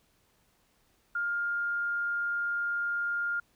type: tone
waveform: sine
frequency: 1408 Hz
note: F6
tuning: 14 cents sharp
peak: -28 dBFS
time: 1.15-3.4 s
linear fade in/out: 5 ms
effects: pink hiss -69 dBFS RMS until 3.55 s